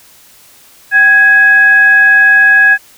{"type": "tone with frequency modulation", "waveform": "sine", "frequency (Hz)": 1661.2, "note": "G#6", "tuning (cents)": 0, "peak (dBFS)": -3, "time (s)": [0.91, 2.78], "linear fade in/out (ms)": 50, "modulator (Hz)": 886, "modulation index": 0.29, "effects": ["white hiss -42 dBFS RMS until 2.97 s"]}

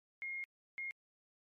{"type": "tone bursts at uneven times", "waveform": "sine", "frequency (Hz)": 2140, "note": "C7", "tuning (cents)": 38, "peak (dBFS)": -39, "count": 2, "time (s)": [[0.22, 0.44], [0.78, 0.91]], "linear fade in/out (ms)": 0, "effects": ["MP3 64 kbps"]}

